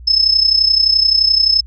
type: tone with amplitude modulation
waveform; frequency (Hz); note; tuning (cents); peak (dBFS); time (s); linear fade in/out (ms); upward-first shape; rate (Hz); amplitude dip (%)
sine; 5220; E8; -18; -6; 0.07-1.61; 10; sine; 31.6; 75
effects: added 60 Hz sine -32 dBFS peak until 1.66 s